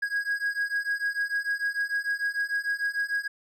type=beating tone pair; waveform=triangle; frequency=1643 / 1649.7 Hz; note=G#6 / G#6; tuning=-19 / -12 cents; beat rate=6.7 Hz; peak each=-28 / -27 dBFS; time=0.02-3.28 s; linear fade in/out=10 ms; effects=none